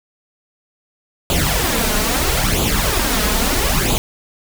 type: noise with flanger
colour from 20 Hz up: pink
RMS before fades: -17 dBFS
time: 1.3-3.98 s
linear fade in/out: 0 ms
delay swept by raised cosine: 0.27 to 4.77 ms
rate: 0.76 Hz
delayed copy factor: +0.7
effects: none